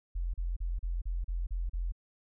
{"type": "tone bursts", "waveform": "sine", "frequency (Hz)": 43.21, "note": "F1", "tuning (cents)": -18, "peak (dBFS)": -30, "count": 8, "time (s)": [0.15, 1.922], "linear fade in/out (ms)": 10, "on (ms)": 190, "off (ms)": 36, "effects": []}